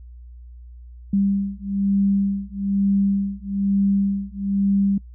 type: beating tone pair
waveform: sine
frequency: 197.4 / 198.5 Hz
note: G3 / G3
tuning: +12 / +22 cents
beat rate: 1.1 Hz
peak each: -21 dBFS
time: 1.13-4.98 s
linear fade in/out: 5 ms
effects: noise-tail reverb RT60 0.1 s tail -23 dB re dry + added 60 Hz sine -38 dBFS peak until 5.14 s